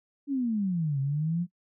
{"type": "exponential two-way sweep", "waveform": "sine", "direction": "down then up", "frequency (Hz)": [290.5, 134.2, 180.1], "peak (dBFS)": -25, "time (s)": [0.27, 1.47], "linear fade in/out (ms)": 50, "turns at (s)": 1, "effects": ["noise-tail reverb RT60 0.1 s tail -23 dB re dry"]}